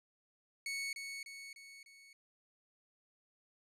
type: tone with echo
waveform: sawtooth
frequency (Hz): 2216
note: C#7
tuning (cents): -1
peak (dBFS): -34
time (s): 0.66-0.93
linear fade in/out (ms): 2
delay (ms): 300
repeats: 4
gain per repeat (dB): -5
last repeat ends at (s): 2.13
effects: low-pass 11000 Hz 12 dB/octave